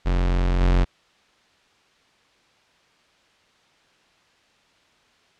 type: tone with level steps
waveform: 45% pulse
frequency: 44.75 Hz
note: F1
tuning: 43 cents sharp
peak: -18 / -15 dBFS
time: 0.05-0.85 s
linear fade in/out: 20 ms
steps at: 0.6 s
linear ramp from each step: 20 ms
effects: white hiss -59 dBFS RMS until 5.39 s + low-pass 4000 Hz 12 dB/octave